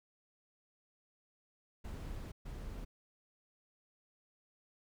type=noise bursts at uneven times; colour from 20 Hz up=brown; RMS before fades=-44 dBFS; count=2; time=1.84-2.32 / 2.45-2.85 s; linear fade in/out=10 ms; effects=none